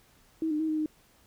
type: tone with pitch steps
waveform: sine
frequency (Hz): 321 / 302.9 / 317.1 / 310.6 / 308.3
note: E4 / D#4 / D#4 / D#4 / D#4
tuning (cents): -46 / -46 / +33 / -3 / -16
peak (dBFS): -26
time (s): 0.42-0.86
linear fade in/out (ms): 2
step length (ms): 88
effects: pink hiss -62 dBFS RMS until 1.26 s